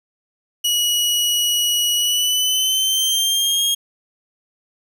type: tone with pitch glide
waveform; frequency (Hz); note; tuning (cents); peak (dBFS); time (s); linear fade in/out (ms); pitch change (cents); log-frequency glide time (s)
sawtooth; 2915 to 3253; F#7 to G#7; -26 to -37; -13; 0.64-3.75; 10; +189; 1.95-3.63
effects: none